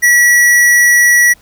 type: tone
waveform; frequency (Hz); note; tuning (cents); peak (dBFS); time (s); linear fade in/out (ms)
square; 1936; B6; -35; -6; 0.02-1.34; 20
effects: pink hiss -48 dBFS RMS until 1.41 s